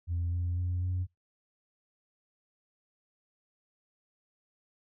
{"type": "tone with pitch steps", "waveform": "sine", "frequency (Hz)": [86, 87.6, 89.24, 90.9], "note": ["F2", "F2", "F2", "F#2"], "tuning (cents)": [-26, 6, 38, -30], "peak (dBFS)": -27, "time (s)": [0.07, 1.07], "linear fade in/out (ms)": 50, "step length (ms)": 250, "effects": ["noise-tail reverb RT60 0.2 s tail -23 dB re dry", "tanh soft clip ceiling -26 dBFS"]}